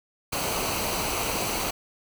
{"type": "noise with comb filter", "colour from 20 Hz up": "pink", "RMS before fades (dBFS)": -28, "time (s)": [0.32, 1.71], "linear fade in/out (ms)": 10, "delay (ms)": 0.57, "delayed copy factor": -0.55, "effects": []}